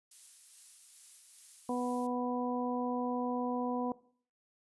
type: noise with tremolo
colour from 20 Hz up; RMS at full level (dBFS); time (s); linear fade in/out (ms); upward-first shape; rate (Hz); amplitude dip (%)
violet; -49; 0.11-2.07; 5; sine; 2.4; 25
type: harmonic tone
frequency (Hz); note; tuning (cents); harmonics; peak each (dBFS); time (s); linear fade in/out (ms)
246.9; B3; 0; 1 / 2 / 3 / 4; -34 / -37 / -39 / -40; 1.69-3.92; 2
effects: noise-tail reverb RT60 0.5 s tail -19 dB re dry + resampled to 24000 Hz